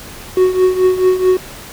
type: tone with tremolo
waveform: triangle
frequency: 370 Hz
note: F#4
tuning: in tune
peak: -4 dBFS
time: 0.37-1.37 s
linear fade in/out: 2 ms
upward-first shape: triangle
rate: 4.6 Hz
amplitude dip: 80%
effects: pink hiss -33 dBFS RMS until 1.72 s